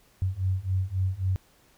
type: beating tone pair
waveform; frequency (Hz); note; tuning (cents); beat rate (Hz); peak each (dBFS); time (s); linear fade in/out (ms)
sine; 92.1 / 95.8; F#2 / G2; -7 / -39; 3.7; -28 / -27; 0.22-1.36; 0
effects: pink hiss -61 dBFS RMS until 1.77 s